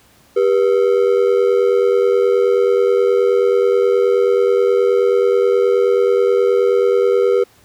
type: ring-modulated tone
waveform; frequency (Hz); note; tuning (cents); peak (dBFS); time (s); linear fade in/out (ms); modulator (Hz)
triangle; 440; A4; 0; -6; 0.36-7.44; 10; 44.7
effects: pink hiss -51 dBFS RMS until 7.64 s + high-pass 60 Hz 12 dB/octave